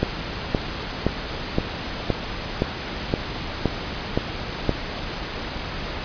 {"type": "click train", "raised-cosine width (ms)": 2, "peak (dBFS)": -5, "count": 10, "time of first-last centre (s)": [0.03, 4.693], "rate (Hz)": 1.93, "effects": ["pink hiss -30 dBFS RMS until 6.04 s", "resampled to 11025 Hz"]}